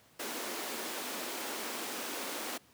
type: high-pass noise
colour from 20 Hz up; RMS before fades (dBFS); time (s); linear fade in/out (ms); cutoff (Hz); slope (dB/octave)
pink; -39; 0.19-2.58; 10; 230; 48
effects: pink hiss -63 dBFS RMS until 2.73 s + high-pass 100 Hz 12 dB/octave